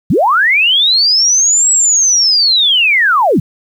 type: linear two-way sweep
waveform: sine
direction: up then down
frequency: 113.7 to 7800 to 113.7 Hz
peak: -7 dBFS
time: 0.1-3.4 s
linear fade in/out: 5 ms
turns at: 1.71 s
effects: 7-bit